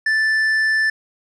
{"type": "tone with tanh clipping", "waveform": "triangle", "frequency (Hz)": 1760, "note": "A6", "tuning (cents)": 0, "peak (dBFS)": -16, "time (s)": [0.06, 0.9], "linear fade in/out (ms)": 5, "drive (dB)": 10, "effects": []}